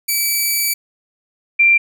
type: tone pair in turn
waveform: 5% pulse / sine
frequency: 2304 / 2366 Hz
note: D7 / D7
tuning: -34 / +12 cents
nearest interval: unison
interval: 46 cents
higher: second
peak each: -6 / -8 dBFS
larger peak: first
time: 0.08-0.74 / 1.59-1.78 s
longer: first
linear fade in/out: 10 ms
effects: none